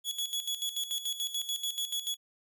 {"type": "tone with tremolo", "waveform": "sawtooth", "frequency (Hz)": 3377, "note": "G#7", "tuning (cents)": 28, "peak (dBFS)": -27, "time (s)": [0.04, 2.17], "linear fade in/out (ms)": 50, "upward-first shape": "square", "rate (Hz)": 6.9, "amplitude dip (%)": 70, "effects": []}